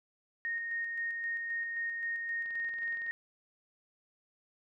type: tone with tremolo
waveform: sine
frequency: 1854 Hz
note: A#6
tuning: 10 cents flat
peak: -32 dBFS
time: 0.45-3.11 s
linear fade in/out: 0 ms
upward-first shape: square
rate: 3.8 Hz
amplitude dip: 30%
type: click train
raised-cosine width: 0.3 ms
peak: -39 dBFS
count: 14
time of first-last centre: 2.46-3.065 s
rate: 21.5 Hz
effects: none